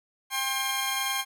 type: tone cluster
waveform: 15% pulse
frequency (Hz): 797 / 1066 / 3220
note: G5 / C6 / G7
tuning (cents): +28 / +32 / +46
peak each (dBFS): -25 / -24 / -25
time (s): 0.3-1.25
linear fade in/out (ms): 50
effects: none